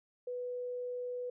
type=tone; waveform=sine; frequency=493.9 Hz; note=B4; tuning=in tune; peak=-36 dBFS; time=0.27-1.3 s; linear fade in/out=5 ms; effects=none